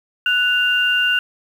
sine tone pair together, 1480 / 2794 Hz, F#6 / F7, 0 / 0 cents, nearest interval major seventh, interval 1100 cents, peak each -17 dBFS, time 0.26-1.19 s, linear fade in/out 2 ms, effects 7-bit

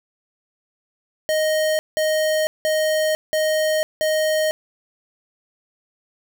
square tone bursts, 622.3 Hz, D#5, in tune, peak -18 dBFS, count 5, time 1.29-4.51 s, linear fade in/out 0 ms, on 500 ms, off 180 ms, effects none

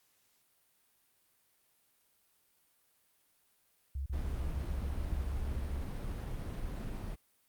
sine tone bursts, 68.1 Hz, C#2, 30 cents flat, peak -34 dBFS, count 13, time 3.95-5.812 s, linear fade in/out 5 ms, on 110 ms, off 36 ms
brown noise, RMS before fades -39 dBFS, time 4.12-7.16 s, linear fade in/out 20 ms
effects white hiss -72 dBFS RMS until 7.48 s + Opus 48 kbps

